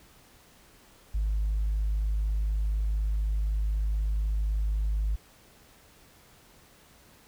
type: tone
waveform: sine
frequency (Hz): 52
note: G#1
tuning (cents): +3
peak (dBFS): -23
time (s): 1.14-5.16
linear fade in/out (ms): 10
effects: tanh soft clip ceiling -22 dBFS + pink hiss -57 dBFS RMS until 7.27 s